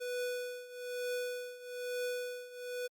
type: tone with tremolo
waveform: square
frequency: 493.9 Hz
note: B4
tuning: in tune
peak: -34 dBFS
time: 0-2.88 s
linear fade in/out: 20 ms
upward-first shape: triangle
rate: 1.1 Hz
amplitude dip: 85%
effects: Opus 48 kbps